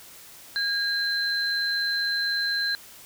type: tone pair together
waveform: sine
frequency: 1624 / 4092 Hz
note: G#6 / C8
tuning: -39 / -39 cents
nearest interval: octave + major third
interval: 1600 cents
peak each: -26 dBFS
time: 0.56-2.75 s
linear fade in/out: 0 ms
effects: white hiss -47 dBFS RMS until 3.05 s